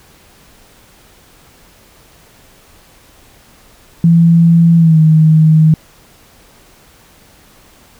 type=tone with pitch glide; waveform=sine; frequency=167.6 to 157.28 Hz; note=E3 to D#3; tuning=+29 to +19 cents; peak=-4 dBFS; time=4.04-5.74 s; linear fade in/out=2 ms; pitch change=-110 cents; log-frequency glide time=4.77-4.99 s; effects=pink hiss -45 dBFS RMS until 7.99 s